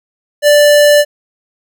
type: tone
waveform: square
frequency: 587.3 Hz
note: D5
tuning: in tune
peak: -5 dBFS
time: 0.42-1.05 s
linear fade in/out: 50 ms
effects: none